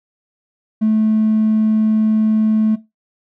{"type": "tone", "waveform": "triangle", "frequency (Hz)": 217.5, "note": "A3", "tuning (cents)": -20, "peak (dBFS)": -8, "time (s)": [0.81, 2.76], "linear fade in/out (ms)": 20, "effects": ["noise-tail reverb RT60 0.2 s tail -18 dB re dry", "tanh soft clip ceiling -8 dBFS"]}